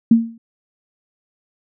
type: tone with exponential decay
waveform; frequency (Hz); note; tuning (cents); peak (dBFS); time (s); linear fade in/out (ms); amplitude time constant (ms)
sine; 229; A#3; -31; -4; 0.11-0.38; 5; 58
effects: none